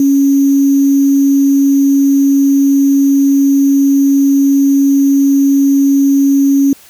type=tone with sample-and-hold; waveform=sine; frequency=277.2 Hz; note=C#4; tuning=in tune; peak=-6 dBFS; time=0-6.73 s; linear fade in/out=2 ms; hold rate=6300 Hz; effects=white hiss -41 dBFS RMS until 6.89 s